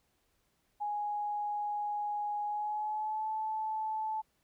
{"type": "tone with pitch glide", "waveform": "sine", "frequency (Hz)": [830.6, 870.9], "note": ["G#5", "A5"], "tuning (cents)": [0, -18], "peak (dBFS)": -32, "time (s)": [0.8, 4.22], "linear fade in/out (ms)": 20, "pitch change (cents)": 82, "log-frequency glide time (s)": [2.45, 3.29], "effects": ["pink hiss -75 dBFS RMS until 4.43 s"]}